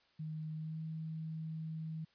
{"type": "tone with pitch glide", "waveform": "sine", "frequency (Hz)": [156.3, 159.31], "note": ["D#3", "D#3"], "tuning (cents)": [8, 41], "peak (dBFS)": -39, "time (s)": [0.19, 2.05], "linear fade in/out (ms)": 10, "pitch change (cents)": 33, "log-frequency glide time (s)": [0.54, 0.8], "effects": ["white hiss -71 dBFS RMS until 2.14 s", "resampled to 11025 Hz"]}